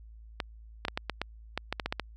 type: clicks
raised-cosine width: 0.3 ms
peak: -14 dBFS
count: 12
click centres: 0.402 / 0.851 / 0.883 / 0.975 / 1.097 / 1.216 / 1.576 / 1.726 / 1.798 / 1.86 / 1.925 / 1.997 s
effects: added 55 Hz sine -47 dBFS peak until 2.16 s